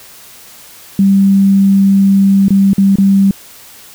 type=tone with dropouts; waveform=sine; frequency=196 Hz; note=G3; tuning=in tune; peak=-5 dBFS; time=0.99-3.31 s; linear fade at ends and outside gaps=2 ms; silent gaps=2.483-2.505 / 2.733-2.781 / 2.957-2.984 s; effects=white hiss -37 dBFS RMS until 3.94 s